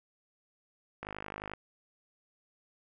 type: click train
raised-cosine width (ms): 0.5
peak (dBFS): -24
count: 27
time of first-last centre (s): 1.03-1.536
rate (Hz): 51.4
effects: none